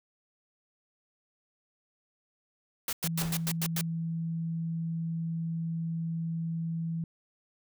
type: noise bursts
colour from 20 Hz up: white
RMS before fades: -32 dBFS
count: 7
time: 2.88-3.811 s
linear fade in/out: 2 ms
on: 49 ms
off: 98 ms
type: tone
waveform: sine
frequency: 164.81 Hz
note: E3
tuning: in tune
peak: -30 dBFS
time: 3.04-7.04 s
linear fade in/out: 2 ms
type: noise with exponential decay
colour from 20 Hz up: pink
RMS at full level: -35 dBFS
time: 3.21-3.57 s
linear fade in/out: 2 ms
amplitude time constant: 77 ms
effects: none